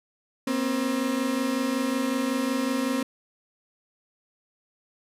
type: tone pair together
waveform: 35% pulse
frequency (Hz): 240.8 / 266.2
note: B3 / C4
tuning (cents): -44 / +30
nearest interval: major second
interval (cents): 174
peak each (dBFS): -27 / -24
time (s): 0.47-3.03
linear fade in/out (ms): 5
effects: resampled to 32000 Hz